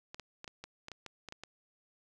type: clicks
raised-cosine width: 0.2 ms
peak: -27 dBFS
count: 11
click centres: 0.145 / 0.197 / 0.444 / 0.478 / 0.64 / 0.884 / 0.917 / 1.063 / 1.287 / 1.324 / 1.436 s
effects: 11-bit